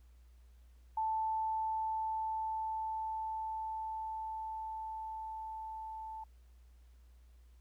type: tone with level ramp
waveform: sine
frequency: 880 Hz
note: A5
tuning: in tune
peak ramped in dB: -31 to -42 dBFS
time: 0.97-6.24 s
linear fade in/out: 5 ms
effects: added 60 Hz sine -57 dBFS peak until 7.6 s + pink hiss -75 dBFS RMS until 7.6 s